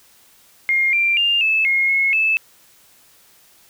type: tone with pitch steps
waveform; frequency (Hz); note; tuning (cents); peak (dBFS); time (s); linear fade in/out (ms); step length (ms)
sine; 2128 / 2367 / 2803 / 2615 / 2151 / 2174 / 2620; C7 / D7 / F7 / E7 / C7 / C#7 / E7; +29 / +13 / +6 / -15 / +47 / -34 / -11; -14; 0.69-2.37; 0; 240
effects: white hiss -52 dBFS RMS until 3.69 s